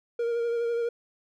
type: tone with vibrato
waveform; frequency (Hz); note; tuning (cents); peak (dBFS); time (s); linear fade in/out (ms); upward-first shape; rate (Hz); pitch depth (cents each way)
triangle; 468.8; A#4; +10; -23; 0.19-0.89; 5; sine; 12; 22
effects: none